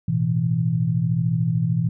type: chord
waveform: sine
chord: A suspended second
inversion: none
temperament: equal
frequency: 110 / 123.47 / 164.81 Hz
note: A2 / B2 / E3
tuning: 0 / 0 / 0 cents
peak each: -27 / -22 / -21 dBFS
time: 0.08-1.89 s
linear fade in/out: 5 ms
effects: none